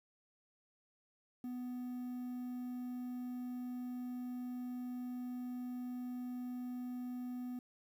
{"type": "tone with quantisation", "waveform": "triangle", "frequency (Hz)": 248.3, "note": "B3", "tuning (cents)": 9, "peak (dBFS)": -38, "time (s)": [1.44, 7.59], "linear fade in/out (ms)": 2, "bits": 11, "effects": []}